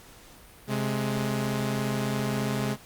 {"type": "tone pair together", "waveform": "sawtooth", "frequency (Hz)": [132.3, 210], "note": ["C3", "G#3"], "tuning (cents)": [20, 19], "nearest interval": "minor sixth", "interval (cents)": 799, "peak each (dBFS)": -25, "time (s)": [0.67, 2.77], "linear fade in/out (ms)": 50, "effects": ["pink hiss -51 dBFS RMS until 2.85 s", "Opus 48 kbps"]}